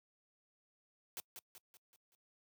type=noise with echo; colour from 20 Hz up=white; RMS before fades=-44 dBFS; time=1.17-1.2 s; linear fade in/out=0 ms; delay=190 ms; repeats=5; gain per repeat=-6 dB; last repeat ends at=2.15 s; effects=noise-tail reverb RT60 0.1 s tail -26 dB re dry + high-pass 80 Hz 12 dB/octave